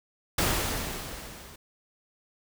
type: noise with level ramp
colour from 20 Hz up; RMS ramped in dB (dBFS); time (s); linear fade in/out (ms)
pink; -24 to -48; 0.38-1.56; 5
effects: none